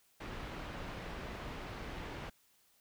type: low-pass noise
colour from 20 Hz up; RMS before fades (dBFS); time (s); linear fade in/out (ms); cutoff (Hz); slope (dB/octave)
pink; -44; 0.2-2.3; 10; 2800; 12
effects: white hiss -70 dBFS RMS until 2.8 s